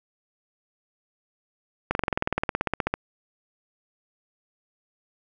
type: slowing click train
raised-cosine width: 0.5 ms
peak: -8 dBFS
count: 20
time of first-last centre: 1.91-2.94 s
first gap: 41 ms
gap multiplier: 1.03
effects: none